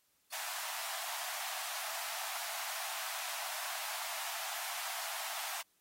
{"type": "high-pass noise", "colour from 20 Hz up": "pink", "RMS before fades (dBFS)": -41, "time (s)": [0.32, 5.62], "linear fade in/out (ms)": 10, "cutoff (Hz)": 640, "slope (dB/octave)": 96, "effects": ["white hiss -74 dBFS RMS until 5.8 s", "AAC 48 kbps"]}